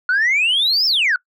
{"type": "exponential two-way sweep", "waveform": "sine", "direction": "up then down", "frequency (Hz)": [1428, 5420, 1428], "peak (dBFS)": -12, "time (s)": [0.09, 1.16], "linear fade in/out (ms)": 2, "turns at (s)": 0.86, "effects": ["noise-tail reverb RT60 0.1 s tail -23 dB re dry", "tanh soft clip ceiling -11 dBFS"]}